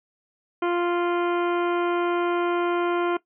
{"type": "harmonic tone with a mistuned harmonic", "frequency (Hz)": 348.8, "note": "F4", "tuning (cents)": -2, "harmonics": [1, 2, 3, 4, 5, 6, 7, 8, 9], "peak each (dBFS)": [-22, -30, -30, -32, -44, -41, -39, -49, -43], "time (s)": [0.62, 3.17], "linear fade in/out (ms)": 5, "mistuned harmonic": 9, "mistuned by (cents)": -20, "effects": ["noise-tail reverb RT60 0.1 s tail -18 dB re dry"]}